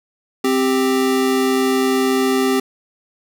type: tone pair together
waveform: square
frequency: 261.6 / 393.3 Hz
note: C4 / G4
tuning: 0 / +6 cents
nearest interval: perfect fifth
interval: 706 cents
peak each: -18 dBFS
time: 0.44-2.6 s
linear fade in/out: 5 ms
effects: none